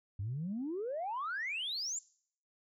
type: exponential sweep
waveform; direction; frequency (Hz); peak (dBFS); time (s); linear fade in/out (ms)
sine; up; 92.5 to 7459; -34; 0.19-1.99; 5
effects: noise-tail reverb RT60 0.6 s tail -23 dB re dry + tanh soft clip ceiling -31 dBFS